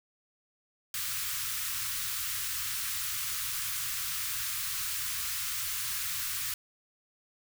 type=band-stop noise; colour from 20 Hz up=white; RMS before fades=-34 dBFS; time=0.94-6.54 s; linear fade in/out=2 ms; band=140 to 1100 Hz; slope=48 dB/octave; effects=none